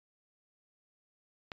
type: click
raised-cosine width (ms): 0.3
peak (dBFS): -24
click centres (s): 1.518
effects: resampled to 16000 Hz